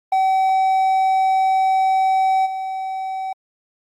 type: tone with level steps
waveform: triangle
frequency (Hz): 763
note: G5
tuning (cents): -47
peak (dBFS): -12 / -21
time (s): 0.12-3.33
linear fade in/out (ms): 5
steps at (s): 2.45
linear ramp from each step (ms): 20
effects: Opus 32 kbps

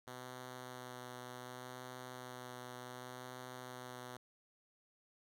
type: tone with vibrato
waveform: 5% pulse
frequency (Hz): 125.7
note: B2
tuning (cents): +31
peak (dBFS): -36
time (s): 0.07-4.17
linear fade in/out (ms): 5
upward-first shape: sine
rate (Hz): 0.67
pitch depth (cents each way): 14
effects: none

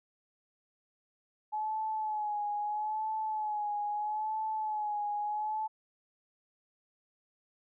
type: tone with vibrato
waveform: sine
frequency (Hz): 850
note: G#5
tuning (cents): +40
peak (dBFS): -31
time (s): 1.52-5.68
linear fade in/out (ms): 20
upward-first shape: sine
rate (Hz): 0.77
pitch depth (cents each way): 45
effects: none

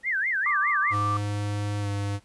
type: tone with vibrato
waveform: sine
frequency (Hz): 1802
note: A6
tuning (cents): +41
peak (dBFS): -23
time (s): 0.03-0.95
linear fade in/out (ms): 50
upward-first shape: sine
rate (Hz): 4.9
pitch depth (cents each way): 290
type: tone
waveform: sine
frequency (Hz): 1175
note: D6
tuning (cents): +1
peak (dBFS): -24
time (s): 0.46-1.17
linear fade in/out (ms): 2
type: tone with pitch glide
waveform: square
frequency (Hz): 103 to 101.06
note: G#2 to G#2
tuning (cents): -14 to -47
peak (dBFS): -27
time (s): 0.9-2.2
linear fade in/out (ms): 50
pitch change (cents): -33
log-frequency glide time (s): 1.8-1.88
effects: pink hiss -61 dBFS RMS until 2.24 s + resampled to 24000 Hz

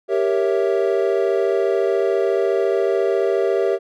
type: chord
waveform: triangle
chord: G diminished seventh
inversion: none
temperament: equal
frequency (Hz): 392 / 466.2 / 554.4 / 659.3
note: G4 / Bb4 / Db5 / Fb5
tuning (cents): 0 / 0 / 0 / 0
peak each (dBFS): -17 / -20 / -22 / -22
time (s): 0.08-3.79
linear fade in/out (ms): 50
effects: none

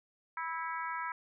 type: harmonic tone with a mistuned harmonic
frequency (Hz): 327.4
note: E4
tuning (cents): -12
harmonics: 3 / 4 / 5 / 6 / 7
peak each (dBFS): -38 / -40 / -42 / -46 / -47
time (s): 0.37-1.12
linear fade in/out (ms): 2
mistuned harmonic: 7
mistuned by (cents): -40
effects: none

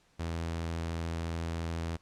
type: tone with vibrato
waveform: sawtooth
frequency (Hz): 83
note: E2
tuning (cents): +12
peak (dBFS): -29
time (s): 0.19-1.97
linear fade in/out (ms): 10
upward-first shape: sine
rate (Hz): 14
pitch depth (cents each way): 12
effects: pink hiss -67 dBFS RMS until 2.01 s + low-pass 8000 Hz 12 dB/octave

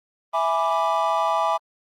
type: chord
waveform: triangle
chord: E dominant seventh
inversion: none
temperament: equal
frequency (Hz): 659.3 / 830.6 / 987.8 / 1174.7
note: E5 / G#5 / B5 / D6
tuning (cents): 0 / 0 / 0 / 0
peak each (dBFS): -23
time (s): 0.33-1.58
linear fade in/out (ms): 20
effects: Opus 24 kbps

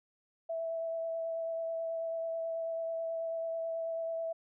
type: tone with vibrato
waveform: sine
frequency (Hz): 658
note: E5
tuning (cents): -3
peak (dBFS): -33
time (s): 0.49-4.33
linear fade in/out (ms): 10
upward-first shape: sine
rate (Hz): 9.2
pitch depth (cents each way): 11
effects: none

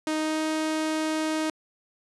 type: tone with pitch glide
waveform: sawtooth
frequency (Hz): 311.1 to 313.3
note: D#4 to D#4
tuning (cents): 0 to +12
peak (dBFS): -21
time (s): 0.07-1.5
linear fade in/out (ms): 2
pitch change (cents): +12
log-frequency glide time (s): 0.18-0.41
effects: resampled to 24000 Hz + 9-bit

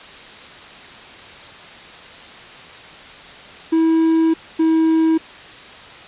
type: tone pair in turn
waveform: triangle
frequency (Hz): 324.4 / 322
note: E4 / E4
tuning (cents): -28 / -41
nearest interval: unison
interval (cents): 13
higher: first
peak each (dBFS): -10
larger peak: neither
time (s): 3.72-4.34 / 4.59-5.18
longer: first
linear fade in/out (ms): 10
effects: white hiss -38 dBFS RMS until 6.07 s + resampled to 8000 Hz

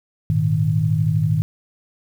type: chord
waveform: sine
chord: Ab suspended second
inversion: none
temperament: equal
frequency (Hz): 103.83 / 116.54 / 155.56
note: Ab2 / Bb2 / Eb3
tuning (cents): 0 / 0 / 0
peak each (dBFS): -21 / -22 / -18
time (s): 0.3-1.42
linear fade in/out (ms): 0
effects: 8-bit

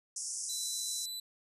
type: band-pass noise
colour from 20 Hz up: pink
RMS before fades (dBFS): -39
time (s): 0.16-1.06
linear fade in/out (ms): 5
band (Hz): 5300 to 10000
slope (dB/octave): 96
type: tone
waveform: sawtooth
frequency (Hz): 3987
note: B7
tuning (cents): +16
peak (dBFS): -35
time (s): 0.49-1.2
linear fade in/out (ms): 5
effects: resampled to 32000 Hz

